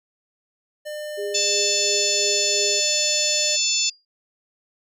square tone, 600 Hz, D5, 37 cents sharp, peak -30 dBFS, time 0.85-3.57 s, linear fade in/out 20 ms
sine tone with tremolo, 408 Hz, G#4, 31 cents flat, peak -25 dBFS, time 1.17-2.81 s, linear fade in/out 20 ms, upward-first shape triangle, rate 2.9 Hz, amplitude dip 55%
harmonic tone, 880 Hz, A5, in tune, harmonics 3 / 4 / 5 / 6 / 7 / 8, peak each -28 / -27 / -26 / -25 / -29 / -24 dBFS, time 1.34-3.9 s, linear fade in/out 10 ms
sine tone with exponential decay, 4823 Hz, D8, 45 cents sharp, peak -32 dBFS, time 3.86-4.05 s, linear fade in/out 2 ms, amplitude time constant 41 ms
effects none

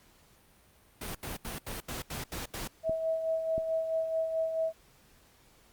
pink noise bursts, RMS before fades -38 dBFS, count 8, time 1.01-2.676 s, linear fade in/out 5 ms, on 140 ms, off 78 ms
sine tone with tremolo, 647 Hz, E5, 32 cents flat, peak -26 dBFS, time 2.83-4.73 s, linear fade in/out 50 ms, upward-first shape sine, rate 4.6 Hz, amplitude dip 50%
clicks, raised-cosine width 3 ms, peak -25 dBFS, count 2, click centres 2.895 / 3.58 s
effects pink hiss -62 dBFS RMS until 5.72 s + Opus 48 kbps

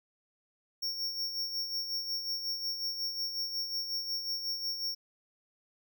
square tone with tremolo, 5500 Hz, F8, 27 cents flat, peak -31 dBFS, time 0.82-4.95 s, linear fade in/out 10 ms, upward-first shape sine, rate 5.5 Hz, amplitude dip 55%, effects none

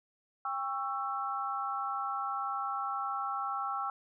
sine chord, C# diminished, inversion second, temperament just, 798.3 / 1108.7 / 1330.5 Hz, G5 / C#6 / E6, +31 / 0 / +16 cents, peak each -37 / -38 / -35 dBFS, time 0.45-3.9 s, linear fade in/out 2 ms, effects none

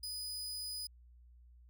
sawtooth tone, 4978 Hz, D#8, in tune, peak -37 dBFS, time 0.03-0.87 s, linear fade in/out 5 ms, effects added 60 Hz sine -57 dBFS peak until 1.69 s

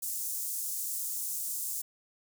pink high-pass noise, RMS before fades -35 dBFS, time 0.02-1.82 s, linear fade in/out 10 ms, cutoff 7300 Hz, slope 24 dB/octave, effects none

